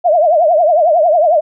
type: tone with vibrato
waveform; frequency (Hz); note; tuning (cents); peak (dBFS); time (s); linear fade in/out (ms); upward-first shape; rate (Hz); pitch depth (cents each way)
sine; 653; E5; -17; -7; 0.04-1.41; 20; triangle; 11; 200
effects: none